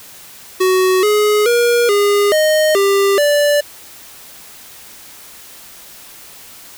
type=tone with pitch steps; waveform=square; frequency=372.6 / 419.9 / 476.5 / 407.9 / 619 / 396.4 / 584 Hz; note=F#4 / G#4 / A#4 / G#4 / D#5 / G4 / D5; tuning=+12 / +19 / +38 / -31 / -9 / +19 / -10 cents; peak=-11 dBFS; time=0.6-3.61 s; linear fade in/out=10 ms; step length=430 ms; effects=white hiss -38 dBFS RMS until 6.77 s